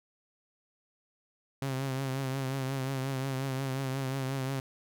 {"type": "tone with vibrato", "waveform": "sawtooth", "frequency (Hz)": 133.7, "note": "C3", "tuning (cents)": 38, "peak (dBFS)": -27, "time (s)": [1.62, 4.6], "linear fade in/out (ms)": 2, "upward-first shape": "triangle", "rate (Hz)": 5.6, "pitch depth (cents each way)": 57, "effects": []}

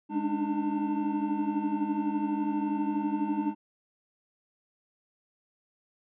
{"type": "tone cluster", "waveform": "triangle", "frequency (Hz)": [207.1, 280.8, 292.3, 304.4, 898], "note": ["G#3", "C#4", "D4", "D#4", "A5"], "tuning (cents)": [-5, 22, -8, -38, 35], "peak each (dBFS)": [-32, -37, -30, -29, -34], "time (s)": [0.09, 3.55], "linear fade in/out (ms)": 50, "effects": ["resampled to 8000 Hz"]}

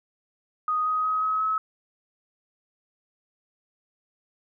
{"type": "tone with pitch steps", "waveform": "sine", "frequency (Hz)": [1244.5, 1255.3, 1266.3, 1277.3, 1288.4], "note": ["D#6", "D#6", "D#6", "D#6", "E6"], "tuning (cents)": [0, 15, 30, 45, -40], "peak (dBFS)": -22, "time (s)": [0.68, 1.58], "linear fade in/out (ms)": 2, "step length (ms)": 180, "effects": []}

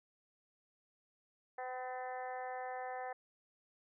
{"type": "harmonic tone with a mistuned harmonic", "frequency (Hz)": 254.5, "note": "C4", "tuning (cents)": -48, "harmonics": [2, 3, 4, 5, 6, 7, 8], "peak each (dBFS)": [-46, -42, -52, -55, -57, -51, -57], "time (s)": [1.58, 3.13], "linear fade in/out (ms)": 5, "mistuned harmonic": 4, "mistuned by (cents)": -17, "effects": []}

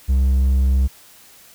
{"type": "tone with hard clipping", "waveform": "sine", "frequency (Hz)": 66, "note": "C2", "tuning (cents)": 16, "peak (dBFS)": -14, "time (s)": [0.08, 0.88], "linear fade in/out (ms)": 20, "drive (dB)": 3, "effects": ["white hiss -47 dBFS RMS until 1.54 s"]}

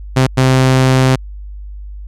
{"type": "tone bursts at uneven times", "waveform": "sawtooth", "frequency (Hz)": 130.5, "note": "C3", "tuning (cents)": -4, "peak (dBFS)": -4, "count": 2, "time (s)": [[0.16, 0.27], [0.37, 1.16]], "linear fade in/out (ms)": 10, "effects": ["added 50 Hz sine -26 dBFS peak until 2.07 s", "low-pass 9000 Hz 12 dB/octave"]}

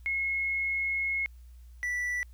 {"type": "tone pair in turn", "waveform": ["sine", "triangle"], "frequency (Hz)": [2170, 1965], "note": ["C#7", "B6"], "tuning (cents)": [-37, -9], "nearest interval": "major second", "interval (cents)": 172, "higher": "first", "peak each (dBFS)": -27, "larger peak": "neither", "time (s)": [[0.06, 1.26], [1.83, 2.23]], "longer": "first", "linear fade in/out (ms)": 0, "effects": ["added 60 Hz sine -47 dBFS peak until 2.33 s", "white hiss -69 dBFS RMS until 2.33 s"]}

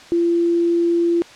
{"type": "tone", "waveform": "sine", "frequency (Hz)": 341.1, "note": "F4", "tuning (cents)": -41, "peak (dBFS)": -14, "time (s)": [0.12, 1.22], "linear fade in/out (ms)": 0, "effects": ["white hiss -42 dBFS RMS until 1.35 s", "low-pass 5000 Hz 12 dB/octave"]}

